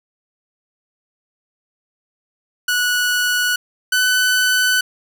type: tone pair in turn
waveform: sawtooth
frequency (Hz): 1471 / 1501.9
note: F#6 / F#6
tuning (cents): -11 / +25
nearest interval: unison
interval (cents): 36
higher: second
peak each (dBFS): -12 / -10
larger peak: second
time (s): 2.68-3.56 / 3.92-4.81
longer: second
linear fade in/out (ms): 5
effects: none